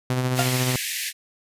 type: tone with tremolo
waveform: sawtooth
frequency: 127.2 Hz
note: C3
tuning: 48 cents flat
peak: -16 dBFS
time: 0.1-0.76 s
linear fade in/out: 0 ms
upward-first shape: sine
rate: 14 Hz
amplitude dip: 35%
type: high-pass noise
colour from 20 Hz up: pink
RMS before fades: -28 dBFS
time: 0.34-1.13 s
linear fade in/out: 50 ms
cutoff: 1700 Hz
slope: 96 dB/octave
type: tone with exponential decay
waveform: 35% pulse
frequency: 699 Hz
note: F5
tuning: 1 cent sharp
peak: -16 dBFS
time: 0.39-0.52 s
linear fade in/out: 0 ms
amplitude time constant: 28 ms
effects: resampled to 32000 Hz